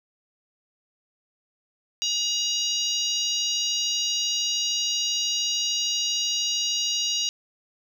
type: harmonic tone with a mistuned harmonic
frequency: 953 Hz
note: A#5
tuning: 38 cents sharp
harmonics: 3 / 4 / 5 / 6 / 7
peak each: -28 / -29 / -30 / -31 / -31 dBFS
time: 2.02-7.29 s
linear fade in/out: 0 ms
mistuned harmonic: 7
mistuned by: -30 cents
effects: 8-bit